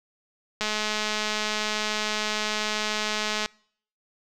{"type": "click train", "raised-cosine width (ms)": 0.2, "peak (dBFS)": -10, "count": 608, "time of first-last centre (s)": [0.61, 3.46], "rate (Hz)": 213, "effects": ["noise-tail reverb RT60 0.6 s tail -26 dB re dry"]}